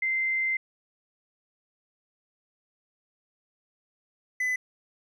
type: tone pair in turn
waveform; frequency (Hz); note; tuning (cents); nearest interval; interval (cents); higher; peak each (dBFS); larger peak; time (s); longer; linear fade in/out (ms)
sine / triangle; 2080 / 2008; C7 / B6; -11 / +28; minor second; 61; first; -24 / -23; second; 0.02-0.57 / 4.4-4.56; first; 5
effects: none